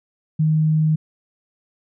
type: tone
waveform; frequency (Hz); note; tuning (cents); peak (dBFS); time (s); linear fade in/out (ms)
sine; 156; D#3; +5; -14; 0.39-0.96; 10
effects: none